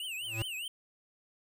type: tone with vibrato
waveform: square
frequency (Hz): 2794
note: F7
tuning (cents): 0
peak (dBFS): -37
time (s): 0-0.68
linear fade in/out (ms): 2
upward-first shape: triangle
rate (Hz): 4.9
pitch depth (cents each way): 220
type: tone with exponential growth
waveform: square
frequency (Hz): 111.8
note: A2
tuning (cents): +28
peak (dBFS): -30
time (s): 0.21-0.42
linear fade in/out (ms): 0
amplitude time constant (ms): 45
effects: none